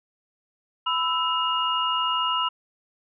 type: tone cluster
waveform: sine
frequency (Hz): 998 / 1318 / 2851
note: B5 / E6 / F7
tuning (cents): +18 / -1 / +35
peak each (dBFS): -26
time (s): 0.86-2.49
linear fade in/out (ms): 10
effects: none